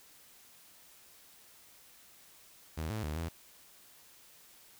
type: tone with pitch steps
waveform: sawtooth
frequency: 79.4 / 108.5 / 76.1 / 82.9 Hz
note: D#2 / A2 / D#2 / E2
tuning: +36 / -24 / -38 / +10 cents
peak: -31 dBFS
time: 2.77-3.29 s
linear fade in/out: 10 ms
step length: 130 ms
effects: white hiss -59 dBFS RMS until 4.79 s